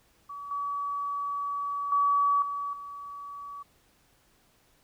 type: tone with level steps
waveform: sine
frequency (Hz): 1140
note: C#6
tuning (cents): +48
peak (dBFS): -37 / -29 / -21 / -30 / -38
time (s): 0.29-3.63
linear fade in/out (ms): 10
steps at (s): 0.51 / 1.92 / 2.42 / 2.73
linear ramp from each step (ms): 2
effects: pink hiss -65 dBFS RMS until 4.83 s